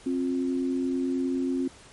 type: tone pair together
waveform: sine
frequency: 265.9 / 355.2 Hz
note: C4 / F4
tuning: +28 / +29 cents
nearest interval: perfect fourth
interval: 501 cents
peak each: -25 / -31 dBFS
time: 0.06-1.68 s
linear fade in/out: 5 ms
effects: pink hiss -51 dBFS RMS until 1.92 s + MP3 48 kbps